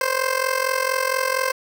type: tone with amplitude modulation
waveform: 15% pulse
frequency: 523.3 Hz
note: C5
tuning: in tune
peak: -10 dBFS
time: 0.01-1.52 s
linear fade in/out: 2 ms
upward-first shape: sine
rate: 44.3 Hz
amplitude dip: 80%
effects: none